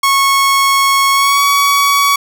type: tone with pitch glide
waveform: sawtooth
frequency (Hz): 1100 to 1127.7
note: C#6 to C#6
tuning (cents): -14 to +29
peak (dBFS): -5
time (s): 0.03-2.16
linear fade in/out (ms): 5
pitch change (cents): +43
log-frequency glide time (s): 1.12-1.43
effects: none